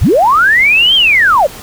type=linear two-way sweep; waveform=sine; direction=up then down; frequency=35.48 to 3238 to 501 Hz; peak=-5 dBFS; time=0.01-1.47 s; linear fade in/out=10 ms; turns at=0.95 s; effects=pink hiss -30 dBFS RMS until 1.62 s